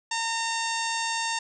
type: harmonic tone with a mistuned harmonic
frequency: 913 Hz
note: A#5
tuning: 36 cents flat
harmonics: 1 / 2 / 3 / 4 / 5 / 6 / 7 / 8 / 9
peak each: -30 / -33 / -35 / -36 / -37 / -38 / -38 / -39 / -40 dBFS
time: 0.11-1.39 s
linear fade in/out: 5 ms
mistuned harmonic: 9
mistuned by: -16 cents
effects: none